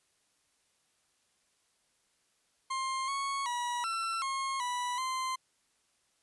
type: tone with pitch steps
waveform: 40% pulse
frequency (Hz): 1059 / 1104 / 967 / 1345 / 1079 / 983 / 1040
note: C6 / C#6 / B5 / E6 / C#6 / B5 / C6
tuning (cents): +21 / -7 / -37 / +34 / -47 / -8 / -11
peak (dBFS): -31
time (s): 2.7-5.36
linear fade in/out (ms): 10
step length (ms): 380
effects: white hiss -73 dBFS RMS until 6.22 s + resampled to 24000 Hz